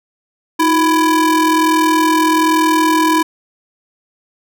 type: ring-modulated tone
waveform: square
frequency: 336.8 Hz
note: E4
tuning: 37 cents sharp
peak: -8 dBFS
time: 0.59-3.23 s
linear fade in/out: 10 ms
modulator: 653 Hz
effects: none